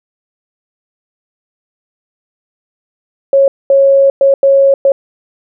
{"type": "tone bursts at uneven times", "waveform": "sine", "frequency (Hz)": 549, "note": "C#5", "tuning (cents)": -17, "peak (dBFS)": -4, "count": 5, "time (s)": [[3.33, 3.48], [3.7, 4.1], [4.21, 4.34], [4.43, 4.74], [4.85, 4.92]], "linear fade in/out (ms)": 2, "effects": []}